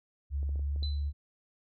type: tone with pitch glide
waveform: sine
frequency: 70.6 to 72.13 Hz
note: C#2 to D2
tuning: +32 to -31 cents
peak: -29 dBFS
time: 0.3-1.13 s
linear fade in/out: 50 ms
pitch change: +37 cents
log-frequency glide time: 0.55-0.85 s
type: clicks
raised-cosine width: 2 ms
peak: -38 dBFS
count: 6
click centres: 0.43 / 0.492 / 0.558 / 0.594 / 0.761 / 0.826 s
type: tone with exponential decay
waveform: sine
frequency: 4017 Hz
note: B7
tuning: 29 cents sharp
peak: -35 dBFS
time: 0.83-1.12 s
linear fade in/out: 1 ms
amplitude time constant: 61 ms
effects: none